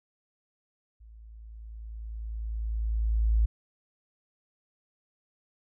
sine tone with level ramp, 55 Hz, A1, in tune, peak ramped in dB -48 to -19 dBFS, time 1-3.46 s, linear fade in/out 10 ms, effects none

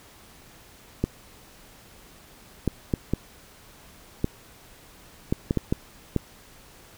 clicks, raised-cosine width 3 ms, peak -9 dBFS, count 10, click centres 1.04 / 2.677 / 2.938 / 3.136 / 4.244 / 5.325 / 5.509 / 5.573 / 5.725 / 6.163 s, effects pink hiss -51 dBFS RMS until 6.97 s

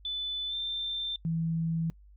sine tone with pitch glide, 3500 to 3571 Hz, A7 to A7, -10 to +25 cents, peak -31 dBFS, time 0.05-1.16 s, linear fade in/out 2 ms, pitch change +35 cents, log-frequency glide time 0.48-0.54 s
sine tone, 164 Hz, E3, 9 cents flat, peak -27 dBFS, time 1.25-1.9 s, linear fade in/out 0 ms
effects noise-tail reverb RT60 0.1 s tail -24 dB re dry + added 50 Hz sine -52 dBFS peak until 2.16 s

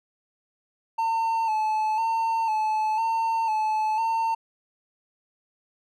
triangle tone with vibrato, 885 Hz, A5, 10 cents sharp, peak -20 dBFS, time 0.98-4.35 s, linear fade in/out 10 ms, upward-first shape square, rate 1 Hz, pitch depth 39 cents each way, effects none

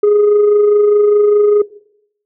sine tone with amplitude modulation, 415.3 Hz, G#4, in tune, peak -3 dBFS, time 0.03-1.62 s, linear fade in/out 5 ms, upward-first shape sine, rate 24.9 Hz, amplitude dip 40%, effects noise-tail reverb RT60 0.7 s tail -20 dB re dry + tanh soft clip ceiling -5 dBFS

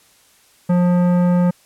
triangle tone with tanh clipping, 177.4 Hz, F3, 27 cents sharp, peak -14 dBFS, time 0.69-1.51 s, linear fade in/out 10 ms, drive 18 dB, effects white hiss -53 dBFS RMS until 1.65 s + low-pass 12000 Hz 12 dB/octave

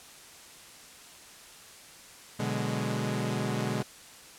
sawtooth chord, G# half-diminished seventh, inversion first, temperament equal, 123.47 / 146.83 / 185 / 207.7 Hz, B2 / D3 / F#3 / G#3, 0 / 0 / 0 / 0 cents, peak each -29 / -31 / -35 / -29 dBFS, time 2.39-3.83 s, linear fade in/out 10 ms, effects white hiss -50 dBFS RMS until 4.38 s + low-pass 10000 Hz 12 dB/octave

